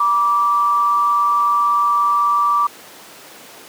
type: tone pair together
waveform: sine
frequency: 964 / 1167.5 Hz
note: B5 / D6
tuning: -42 / -11 cents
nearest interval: minor third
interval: 331 cents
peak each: -22 / -13 dBFS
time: 0-2.67 s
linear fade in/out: 5 ms
effects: pink hiss -39 dBFS RMS until 3.68 s + high-pass 300 Hz 12 dB/octave